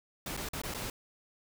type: noise with dropouts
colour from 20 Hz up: pink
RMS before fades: -38 dBFS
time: 0.26-0.9 s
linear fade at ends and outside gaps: 2 ms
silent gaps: 0.367-0.374 / 0.488-0.533 / 0.617-0.635 / 0.739-0.746 s
effects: none